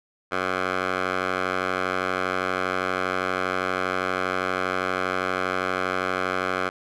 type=tone with band-pass filter; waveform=10% pulse; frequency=92.5 Hz; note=F#2; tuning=in tune; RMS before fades=-26 dBFS; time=0.31-6.7 s; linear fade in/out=20 ms; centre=1300 Hz; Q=1.3; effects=none